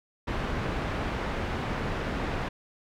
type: low-pass noise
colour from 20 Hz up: pink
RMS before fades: -31 dBFS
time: 0.27-2.49 s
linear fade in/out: 10 ms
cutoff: 2200 Hz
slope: 12 dB/octave
effects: none